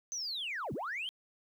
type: linear two-way sweep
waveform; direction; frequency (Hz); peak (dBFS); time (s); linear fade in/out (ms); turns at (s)
sine; down then up; 6250 to 92.8 to 3234; -34; 0.12-1.09; 0; 0.73
effects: tanh soft clip ceiling -32 dBFS + 11-bit